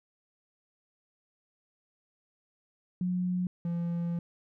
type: tone pair in turn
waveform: sine / triangle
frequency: 180.7 / 170.99 Hz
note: F#3 / F3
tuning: -41 / -36 cents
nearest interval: minor second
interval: 95 cents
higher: first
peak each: -27 dBFS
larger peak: neither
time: 3.01-3.47 / 3.65-4.19 s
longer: second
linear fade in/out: 2 ms
effects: none